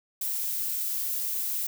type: noise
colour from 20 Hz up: violet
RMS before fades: -30 dBFS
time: 0.21-1.67 s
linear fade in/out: 5 ms
effects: none